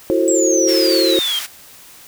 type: chord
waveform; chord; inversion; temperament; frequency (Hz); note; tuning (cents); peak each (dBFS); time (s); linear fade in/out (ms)
sine; F# half-diminished seventh; third; just; 333 / 370 / 444 / 532.8; E4 / F#4 / A4 / C5; +18 / 0 / +16 / +31; -17 / -18 / -22 / -18; 0.1-1.19; 0
type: exponential sweep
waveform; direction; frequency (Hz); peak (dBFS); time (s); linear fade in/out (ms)
sine; down; 7810 to 3136; -17; 0.28-1.39; 0
type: high-pass noise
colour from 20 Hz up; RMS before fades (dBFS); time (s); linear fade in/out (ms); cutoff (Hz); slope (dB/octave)
pink; -27; 0.67-1.47; 20; 1700; 12
effects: white hiss -42 dBFS RMS until 2.07 s